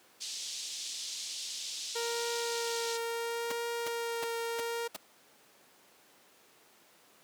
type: band-pass noise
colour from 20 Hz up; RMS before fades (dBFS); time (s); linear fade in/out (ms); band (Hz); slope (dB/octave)
pink; -40; 0.2-2.98; 20; 3500 to 7500; 24
type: tone with vibrato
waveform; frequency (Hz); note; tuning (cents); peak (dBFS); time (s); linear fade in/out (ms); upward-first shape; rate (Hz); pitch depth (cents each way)
sawtooth; 466.2; A#4; 0; -29; 1.95-4.88; 10; triangle; 0.72; 14
type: noise bursts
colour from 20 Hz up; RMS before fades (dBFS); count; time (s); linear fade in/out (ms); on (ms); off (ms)
pink; -36; 5; 3.5-4.965; 5; 21; 340
effects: pink hiss -61 dBFS RMS until 7.23 s + high-pass 300 Hz 12 dB/octave